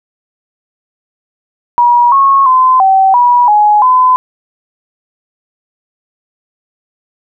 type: tone with pitch steps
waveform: sine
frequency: 961 / 1095 / 1027 / 769 / 972 / 838 / 1015 Hz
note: B5 / C#6 / C6 / G5 / B5 / G#5 / B5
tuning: -48 / -22 / -33 / -33 / -28 / +15 / +47 cents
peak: -4 dBFS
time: 1.78-4.16 s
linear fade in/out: 0 ms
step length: 340 ms
effects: none